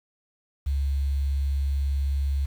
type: tone with quantisation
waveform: sine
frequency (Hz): 69.3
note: C#2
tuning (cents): 0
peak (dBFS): -22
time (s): 0.66-2.46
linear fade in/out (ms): 10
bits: 8
effects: none